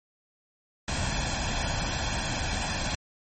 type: noise with comb filter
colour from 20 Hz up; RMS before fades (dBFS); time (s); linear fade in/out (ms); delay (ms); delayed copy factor
pink; -29; 0.88-2.95; 2; 1.2; +0.6
effects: MP3 32 kbps